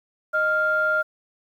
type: tone pair together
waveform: sine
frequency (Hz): 620.1 / 1396.9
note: D#5 / F6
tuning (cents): -6 / 0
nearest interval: octave + major second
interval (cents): 1406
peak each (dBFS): -24 / -19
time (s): 0.33-1.03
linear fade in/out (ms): 20
effects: tanh soft clip ceiling -11 dBFS + 9-bit